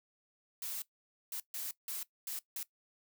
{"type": "noise bursts at uneven times", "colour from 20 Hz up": "blue", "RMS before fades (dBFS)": -40, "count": 6, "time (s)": [[0.62, 0.82], [1.32, 1.4], [1.54, 1.71], [1.88, 2.03], [2.27, 2.39], [2.56, 2.63]], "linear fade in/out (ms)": 2, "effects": ["noise-tail reverb RT60 0.1 s tail -18 dB re dry"]}